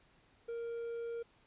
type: tone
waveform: triangle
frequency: 466.2 Hz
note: A#4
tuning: in tune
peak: -36 dBFS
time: 0.48-1.23 s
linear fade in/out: 10 ms
effects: pink hiss -68 dBFS RMS until 1.46 s + resampled to 8000 Hz